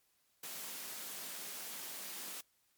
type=high-pass noise; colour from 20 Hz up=white; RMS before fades=-45 dBFS; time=0.43-2.41 s; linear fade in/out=5 ms; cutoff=150 Hz; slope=96 dB/octave; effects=white hiss -75 dBFS RMS until 2.77 s + MP3 96 kbps